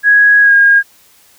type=tone with pitch glide; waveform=sine; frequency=1661.2 to 1626.1 Hz; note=G#6 to G#6; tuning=0 to -37 cents; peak=-4 dBFS; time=0.03-0.83 s; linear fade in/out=50 ms; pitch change=-37 cents; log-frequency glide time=0.41-0.53 s; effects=white hiss -47 dBFS RMS until 1.38 s